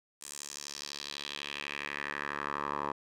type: tone with band-pass filter sweep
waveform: 10% pulse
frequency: 72.1 Hz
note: D2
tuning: 31 cents flat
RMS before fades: -39 dBFS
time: 0.21-2.92 s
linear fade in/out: 5 ms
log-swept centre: 8500 to 930 Hz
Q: 2.4
effects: none